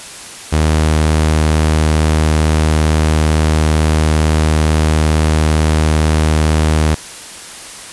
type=tone; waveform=sawtooth; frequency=77.78 Hz; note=D#2; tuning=in tune; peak=-6 dBFS; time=0.52-6.95 s; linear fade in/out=10 ms; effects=white hiss -31 dBFS RMS until 7.92 s + resampled to 24000 Hz